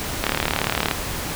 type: click train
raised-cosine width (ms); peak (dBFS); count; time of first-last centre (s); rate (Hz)
0.3; -3; 26; 0.24-0.912; 37.2
effects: pink hiss -28 dBFS RMS until 1.35 s